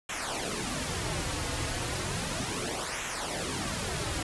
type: noise with flanger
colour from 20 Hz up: pink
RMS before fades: -33 dBFS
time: 0.09-4.23 s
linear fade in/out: 5 ms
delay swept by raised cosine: 0.21 to 5.21 ms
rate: 0.34 Hz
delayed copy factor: -0.7
effects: resampled to 24000 Hz